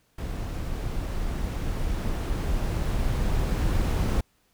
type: noise with level ramp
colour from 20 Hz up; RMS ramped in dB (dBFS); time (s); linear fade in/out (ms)
brown; -31 to -23; 0.18-4.21; 5
effects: pink hiss -67 dBFS RMS until 4.53 s